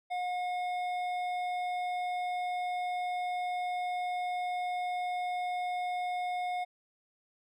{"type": "tone with hard clipping", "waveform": "sine", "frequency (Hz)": 721, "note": "F#5", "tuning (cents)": -45, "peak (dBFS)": -33, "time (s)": [0.1, 6.65], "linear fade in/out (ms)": 20, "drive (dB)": 9, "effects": []}